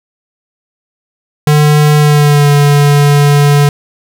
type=tone with pitch glide; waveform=square; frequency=149.6 to 144.5 Hz; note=D3 to D3; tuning=+32 to -28 cents; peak=-5 dBFS; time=1.47-3.69 s; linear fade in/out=2 ms; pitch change=-60 cents; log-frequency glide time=1.97-2.49 s; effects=none